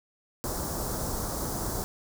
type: band-stop noise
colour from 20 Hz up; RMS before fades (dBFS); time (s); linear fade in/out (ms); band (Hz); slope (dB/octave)
pink; -32; 0.44-1.84; 0; 1300 to 5200; 24
effects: none